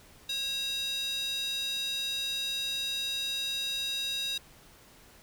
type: tone with high-pass filter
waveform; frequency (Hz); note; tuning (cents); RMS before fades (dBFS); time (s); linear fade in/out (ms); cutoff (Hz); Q
square; 544; C#5; -33; -33; 0.29-4.38; 5; 3500; 7.6
effects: pink hiss -56 dBFS RMS until 5.22 s